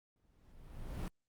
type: noise with exponential growth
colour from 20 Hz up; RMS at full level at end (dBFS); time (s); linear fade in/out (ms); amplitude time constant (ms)
brown; -35; 0.16-1.08; 1; 200
effects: Opus 48 kbps